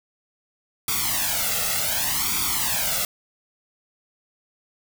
white noise with flanger, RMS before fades -24 dBFS, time 0.88-3.05 s, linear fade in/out 2 ms, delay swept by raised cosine 0.86 to 1.52 ms, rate 0.67 Hz, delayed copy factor +0.95, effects none

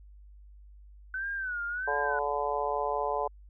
sine tone with vibrato, 1504 Hz, F#6, 28 cents sharp, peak -31 dBFS, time 1.14-2.19 s, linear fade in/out 2 ms, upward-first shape sine, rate 1.5 Hz, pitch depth 120 cents each way
harmonic tone, 144.6 Hz, D3, 27 cents flat, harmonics 3 / 4 / 5 / 6 / 7, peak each -34 / -34 / -34 / -34 / -34 dBFS, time 1.87-3.28 s, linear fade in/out 10 ms
effects added 50 Hz sine -49 dBFS peak until 3.49 s

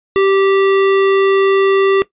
square tone, 390.1 Hz, G4, 8 cents flat, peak -10 dBFS, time 0.16-2.02 s, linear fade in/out 0 ms, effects noise-tail reverb RT60 0.1 s tail -17 dB re dry + resampled to 8000 Hz

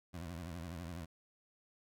20% pulse tone with vibrato, 85.2 Hz, F2, 42 cents flat, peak -38 dBFS, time 0.13-1.06 s, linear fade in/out 20 ms, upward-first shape triangle, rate 12 Hz, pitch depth 160 cents each way, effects none

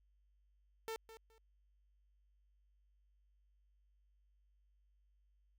sawtooth tone with echo, 447.6 Hz, A4, 30 cents sharp, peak -37 dBFS, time 0.88-0.96 s, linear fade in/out 0 ms, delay 210 ms, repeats 2, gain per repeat -13 dB, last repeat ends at 1.38 s, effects added 50 Hz sine -70 dBFS peak until 5.58 s

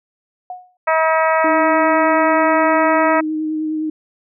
sine tone with exponential decay, 728 Hz, F#5, 28 cents flat, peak -23 dBFS, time 0.5-0.77 s, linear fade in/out 2 ms, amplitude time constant 58 ms
harmonic tone, 320 Hz, D#4, 49 cents sharp, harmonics 2 / 3 / 4 / 5 / 6 / 7 / 8, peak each -16 / -18 / -19 / -25 / -23 / -27 / -32 dBFS, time 0.87-3.21 s, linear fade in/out 10 ms
sine tone with vibrato, 311.1 Hz, D#4, in tune, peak -18 dBFS, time 1.44-3.9 s, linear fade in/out 5 ms, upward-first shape sine, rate 9.7 Hz, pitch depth 16 cents each way
effects none

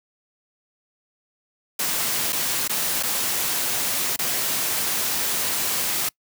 white noise with dropouts, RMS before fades -24 dBFS, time 1.79-6.09 s, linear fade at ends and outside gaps 5 ms, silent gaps 2.324-2.328 / 2.678-2.694 / 3.028-3.032 / 4.163-4.19 s, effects noise-tail reverb RT60 0.1 s tail -25 dB re dry + high-pass 100 Hz 12 dB/octave

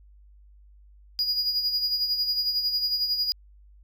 triangle tone with tremolo, 4890 Hz, D#8, 31 cents flat, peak -20 dBFS, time 1.19-3.32 s, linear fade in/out 0 ms, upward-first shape sine, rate 11 Hz, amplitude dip 55%, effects added 50 Hz sine -50 dBFS peak until 3.83 s

